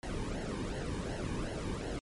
brown noise with flanger, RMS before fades -37 dBFS, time 0.03-1.99 s, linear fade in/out 0 ms, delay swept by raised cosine 0.82 to 1.53 ms, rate 2.7 Hz, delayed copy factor -0.75, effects MP3 48 kbps

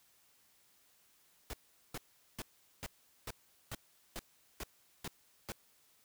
pink noise bursts, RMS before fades -42 dBFS, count 10, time 1.5-5.52 s, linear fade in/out 0 ms, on 33 ms, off 410 ms, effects white hiss -69 dBFS RMS until 6.04 s

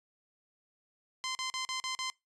10% pulse tone bursts, 1037 Hz, C6, 16 cents flat, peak -25 dBFS, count 6, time 1.24-2.1 s, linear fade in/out 0 ms, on 110 ms, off 40 ms, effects noise-tail reverb RT60 0.2 s tail -24 dB re dry + resampled to 24000 Hz

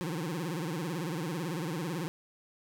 25% pulse tone with vibrato, 165.2 Hz, E3, 4 cents sharp, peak -29 dBFS, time 0.01-2.08 s, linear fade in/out 0 ms, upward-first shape sine, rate 18 Hz, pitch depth 190 cents each way, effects none

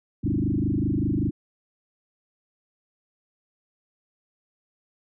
sine tone with frequency modulation, 200 Hz, G3, 35 cents sharp, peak -21 dBFS, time 0.23-1.31 s, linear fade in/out 20 ms, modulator 25.2 Hz, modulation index 4.9, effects none

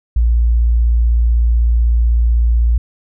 sine tone, 58 Hz, A#1, 8 cents flat, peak -9 dBFS, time 0.16-2.78 s, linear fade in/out 5 ms, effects none

